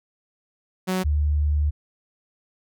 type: tone pair in turn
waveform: sawtooth / sine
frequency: 185.8 / 74.1 Hz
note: F#3 / D2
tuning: +7 / +16 cents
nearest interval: octave + major third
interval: 1591 cents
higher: first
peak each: -18 dBFS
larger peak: neither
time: 0.87-1.04 / 1.04-1.71 s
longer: second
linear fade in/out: 20 ms
effects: none